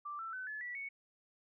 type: tone with pitch steps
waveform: sine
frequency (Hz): 1174.7 / 1333.9 / 1514.6 / 1719.9 / 1952.9 / 2218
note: D6 / E6 / F#6 / A6 / B6 / C#7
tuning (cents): 0 / +20 / +40 / -40 / -20 / 0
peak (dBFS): -40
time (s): 0.05-0.89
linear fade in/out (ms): 10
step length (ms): 140
effects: none